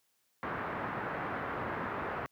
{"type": "low-pass noise", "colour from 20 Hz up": "white", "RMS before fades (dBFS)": -37, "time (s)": [0.43, 2.26], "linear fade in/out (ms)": 0, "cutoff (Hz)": 1600, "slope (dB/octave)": 24, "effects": ["white hiss -75 dBFS RMS until 2.31 s", "high-pass 80 Hz 12 dB/octave"]}